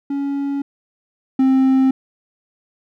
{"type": "tone pair in turn", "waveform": "triangle", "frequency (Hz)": [280, 264.1], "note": ["C#4", "C4"], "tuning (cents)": [18, 16], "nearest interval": "minor second", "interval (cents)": 102, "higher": "first", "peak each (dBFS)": [-17, -9], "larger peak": "second", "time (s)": [[0.1, 0.62], [1.39, 1.91]], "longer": "neither", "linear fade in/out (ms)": 5, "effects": []}